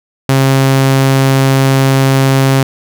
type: tone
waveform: sawtooth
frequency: 134.6 Hz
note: C3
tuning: 49 cents sharp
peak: -3 dBFS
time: 0.29-2.63 s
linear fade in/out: 2 ms
effects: none